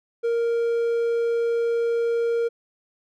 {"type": "tone", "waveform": "triangle", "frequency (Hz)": 466.2, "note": "A#4", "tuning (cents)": 0, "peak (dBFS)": -18, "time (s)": [0.23, 2.49], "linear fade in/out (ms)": 20, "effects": []}